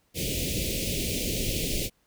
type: band-stop noise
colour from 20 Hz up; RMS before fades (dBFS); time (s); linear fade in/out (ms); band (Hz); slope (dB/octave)
pink; -29; 0.14-1.9; 50; 570 to 2300; 48
effects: pink hiss -69 dBFS RMS until 2.06 s